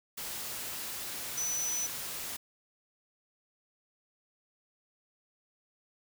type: tone in noise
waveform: sine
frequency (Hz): 5980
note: F#8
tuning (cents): +17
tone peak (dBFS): -31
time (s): 1.37-1.87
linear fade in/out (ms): 10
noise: white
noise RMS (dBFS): -39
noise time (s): 0.17-2.37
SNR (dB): +5
effects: none